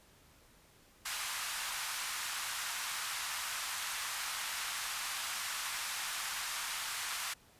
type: band-pass noise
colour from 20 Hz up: pink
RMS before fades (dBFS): -39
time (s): 1.05-7.34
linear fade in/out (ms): 10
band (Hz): 1000 to 13000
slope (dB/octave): 24
effects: pink hiss -63 dBFS RMS until 7.59 s + resampled to 32000 Hz